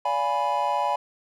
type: chord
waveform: triangle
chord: D diminished seventh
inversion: none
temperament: equal with one note detuned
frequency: 577.6 / 698.5 / 830.6 / 987.8 Hz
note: D5 / F5 / Ab5 / Cb6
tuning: -29 / 0 / 0 / 0 cents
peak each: -28 / -29 / -24 / -24 dBFS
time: 0.05-0.96 s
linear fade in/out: 5 ms
effects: none